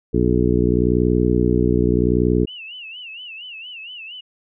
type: harmonic tone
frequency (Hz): 60.8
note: B1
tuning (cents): -26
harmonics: 1 / 2 / 3 / 4 / 5 / 6 / 7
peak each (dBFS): -22 / -22 / -22 / -22 / -22 / -22 / -22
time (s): 0.13-2.46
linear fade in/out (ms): 20
type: tone with vibrato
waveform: sine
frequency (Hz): 2794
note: F7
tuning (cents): 0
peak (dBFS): -32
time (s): 2.47-4.21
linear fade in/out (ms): 10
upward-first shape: sine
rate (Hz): 4.3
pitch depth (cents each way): 140
effects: none